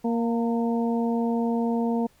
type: harmonic tone with a mistuned harmonic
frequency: 233.1 Hz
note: A#3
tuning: in tune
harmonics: 1 / 2 / 3 / 4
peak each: -23 / -29 / -33 / -35 dBFS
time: 0.04-2.07 s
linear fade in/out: 10 ms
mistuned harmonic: 4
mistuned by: -38 cents
effects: pink hiss -61 dBFS RMS until 2.2 s

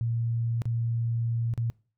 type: tone with dropouts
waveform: sine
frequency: 116.2 Hz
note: A#2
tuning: 5 cents flat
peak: -25 dBFS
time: 0.01-1.7 s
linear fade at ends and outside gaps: 0 ms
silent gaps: 0.619-0.655 / 1.538-1.577 s
effects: noise-tail reverb RT60 0.4 s tail -24 dB re dry

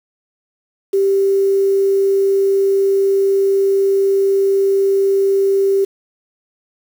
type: tone with quantisation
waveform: sine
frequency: 392 Hz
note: G4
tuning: in tune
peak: -11 dBFS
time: 0.93-5.85 s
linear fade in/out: 10 ms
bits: 6
effects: none

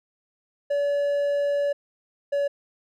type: tone pair in turn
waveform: triangle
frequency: 572 / 568 Hz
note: D5 / C#5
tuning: -46 / +42 cents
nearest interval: unison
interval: 12 cents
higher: first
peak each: -19 dBFS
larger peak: neither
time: 0.7-1.73 / 2.32-2.48 s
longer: first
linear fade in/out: 10 ms
effects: none

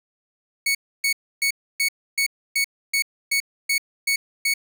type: tone bursts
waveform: sawtooth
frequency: 2221 Hz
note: C#7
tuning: 3 cents sharp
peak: -15 dBFS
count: 11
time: 0.66-4.539 s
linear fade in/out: 5 ms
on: 89 ms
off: 290 ms
effects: none

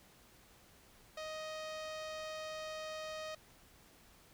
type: tone with low-pass filter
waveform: sawtooth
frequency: 625 Hz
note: D#5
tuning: 8 cents sharp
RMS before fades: -44 dBFS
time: 1.17-3.35 s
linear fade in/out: 5 ms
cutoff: 5300 Hz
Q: 1.3
effects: pink hiss -63 dBFS RMS until 4.33 s

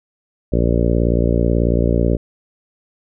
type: harmonic tone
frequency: 58.27 Hz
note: A#1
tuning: in tune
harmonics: 1 / 2 / 3 / 4 / 5 / 6 / 7 / 8 / 9 / 10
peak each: -17 / -20 / -22 / -23 / -24 / -25 / -25 / -26 / -27 / -27 dBFS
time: 0.52-2.17 s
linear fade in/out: 10 ms
effects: none

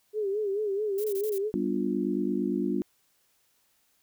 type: tone with vibrato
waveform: sine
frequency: 409.2 Hz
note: G#4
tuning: 26 cents flat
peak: -26 dBFS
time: 0.13-1.52 s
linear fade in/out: 50 ms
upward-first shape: sine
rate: 4.6 Hz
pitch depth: 96 cents each way
type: noise bursts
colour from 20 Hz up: violet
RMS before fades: -40 dBFS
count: 5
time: 0.98-1.381 s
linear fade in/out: 2 ms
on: 61 ms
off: 24 ms
type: chord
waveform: sine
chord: G dominant seventh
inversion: none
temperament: just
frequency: 196 / 245 / 294 / 352.8 Hz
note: G3 / B3 / D4 / F4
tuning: 0 / -14 / +2 / +18 cents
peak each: -31 dBFS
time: 1.54-2.82 s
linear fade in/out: 0 ms
effects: white hiss -69 dBFS RMS until 4.02 s

